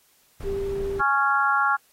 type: noise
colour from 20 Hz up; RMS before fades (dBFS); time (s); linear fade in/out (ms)
brown; -34; 0.4-1.01; 5
type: tone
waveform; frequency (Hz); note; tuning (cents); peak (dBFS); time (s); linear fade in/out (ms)
sine; 394.9; G4; +13; -25; 0.43-1.03; 50
type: harmonic tone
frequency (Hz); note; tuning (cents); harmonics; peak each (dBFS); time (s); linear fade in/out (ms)
277.2; C#4; 0; 3 / 4 / 5 / 6; -25 / -24 / -21 / -30; 0.99-1.77; 20
effects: white hiss -61 dBFS RMS until 1.92 s + AAC 48 kbps